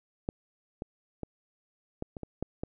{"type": "clicks", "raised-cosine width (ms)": 2, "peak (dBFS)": [-17, -22, -22, -20, -26, -24, -18, -20], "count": 8, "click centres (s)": [0.289, 0.821, 1.233, 2.024, 2.168, 2.233, 2.426, 2.635], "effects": []}